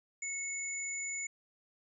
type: tone pair together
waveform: sine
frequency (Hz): 2194 / 6986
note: C#7 / A8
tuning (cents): -18 / -13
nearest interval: octave + minor sixth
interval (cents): 2005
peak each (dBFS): -39 / -38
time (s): 0.22-1.27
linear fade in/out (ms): 5
effects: none